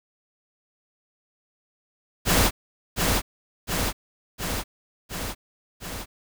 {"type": "noise with echo", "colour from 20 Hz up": "pink", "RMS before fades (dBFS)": -19, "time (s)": [2.25, 2.51], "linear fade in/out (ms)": 50, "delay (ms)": 710, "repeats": 5, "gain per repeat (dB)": -3, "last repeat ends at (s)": 6.06, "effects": []}